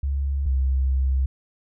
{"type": "tone pair in turn", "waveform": "sine", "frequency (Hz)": [69.2, 66.13], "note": ["C#2", "C2"], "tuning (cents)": [-2, 19], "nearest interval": "minor second", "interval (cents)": 79, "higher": "first", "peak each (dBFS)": [-21, -18], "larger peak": "second", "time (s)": [[0.03, 0.46], [0.46, 1.26]], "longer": "second", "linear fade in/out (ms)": 5, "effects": []}